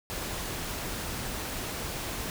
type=noise; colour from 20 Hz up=pink; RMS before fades=-35 dBFS; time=0.1-2.3 s; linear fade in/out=0 ms; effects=none